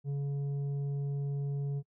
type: tone with tanh clipping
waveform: triangle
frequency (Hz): 141.1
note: C#3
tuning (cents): +31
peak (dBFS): -32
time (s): 0.04-1.83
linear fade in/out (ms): 50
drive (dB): 10
effects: noise-tail reverb RT60 0.1 s tail -26 dB re dry